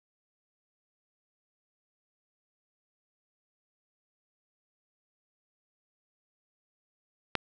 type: click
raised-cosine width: 0.3 ms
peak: -10 dBFS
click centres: 7.353 s
effects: none